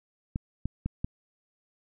clicks, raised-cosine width 5 ms, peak -17 dBFS, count 4, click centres 0.359 / 0.656 / 0.86 / 1.045 s, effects none

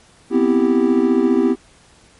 triangle chord, C major seventh, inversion third, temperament equal, 246.9 / 261.6 / 329.6 / 392 Hz, B3 / C4 / E4 / G4, 0 / 0 / 0 / 0 cents, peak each -16 dBFS, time 0.3-1.56 s, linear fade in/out 50 ms, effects pink hiss -50 dBFS RMS until 2.19 s + MP3 48 kbps

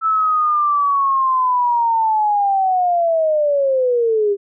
sine linear sweep, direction down, 1320 to 394.5 Hz, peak -13 dBFS, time 0.01-4.37 s, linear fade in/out 50 ms, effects none

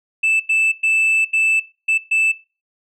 sine tone bursts at uneven times, 2637 Hz, E7, in tune, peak -11 dBFS, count 6, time 0.23-0.4 / 0.49-0.72 / 0.83-1.25 / 1.33-1.6 / 1.88-1.98 / 2.11-2.32 s, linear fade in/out 10 ms, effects noise-tail reverb RT60 0.3 s tail -18 dB re dry + tanh soft clip ceiling -12 dBFS

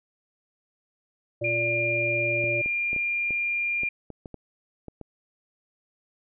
harmonic tone, 116.54 Hz, A#2, in tune, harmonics 1 / 3 / 5, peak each -33 / -33 / -29 dBFS, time 1.41-2.62 s, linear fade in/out 10 ms
sine tone, 2400 Hz, D7, 37 cents sharp, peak -24 dBFS, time 1.44-3.89 s, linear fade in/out 5 ms
clicks, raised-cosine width 2 ms, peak -25 dBFS, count 11, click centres 2.441 / 2.66 / 2.931 / 2.963 / 3.307 / 3.834 / 4.103 / 4.258 / 4.343 / 4.883 / 5.013 s
effects none

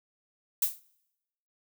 violet noise with exponential decay, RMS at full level -21 dBFS, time 0.62-0.8 s, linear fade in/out 5 ms, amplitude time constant 39 ms, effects noise-tail reverb RT60 0.9 s tail -24 dB re dry

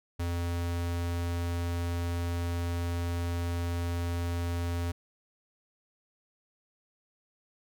square tone, 86.1 Hz, F2, 24 cents flat, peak -30 dBFS, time 0.19-4.92 s, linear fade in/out 10 ms, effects none

